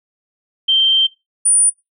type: tone pair in turn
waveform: sine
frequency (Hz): 3138 / 9403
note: G7 / D9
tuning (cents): +1 / +1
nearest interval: octave + perfect fifth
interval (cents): 1900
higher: second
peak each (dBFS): -10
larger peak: neither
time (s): 0.68-1.07 / 1.45-1.7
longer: first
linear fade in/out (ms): 10
effects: noise-tail reverb RT60 0.2 s tail -18 dB re dry